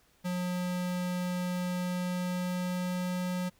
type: tone with pitch glide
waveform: square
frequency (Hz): 179.7 to 180.85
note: F3 to F#3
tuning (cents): +50 to -39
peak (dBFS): -31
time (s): 0.24-3.5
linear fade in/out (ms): 20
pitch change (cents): +11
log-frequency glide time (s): 1.63-3.23
effects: pink hiss -66 dBFS RMS until 3.59 s